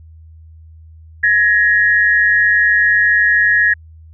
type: tone pair together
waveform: sine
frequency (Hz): 1674 / 1878.2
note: G#6 / A#6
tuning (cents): +13 / +13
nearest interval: major second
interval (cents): 200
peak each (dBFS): -12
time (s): 1.23-3.74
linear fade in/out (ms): 10
effects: added 80 Hz sine -37 dBFS peak until 4.13 s